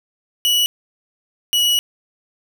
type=tone pair in turn; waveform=40% pulse; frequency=2939 / 2927 Hz; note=F#7 / F#7; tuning=-12 / -19 cents; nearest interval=unison; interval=7 cents; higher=first; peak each=-13 dBFS; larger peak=neither; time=0.45-0.66 / 1.53-1.79 s; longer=second; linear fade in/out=0 ms; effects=none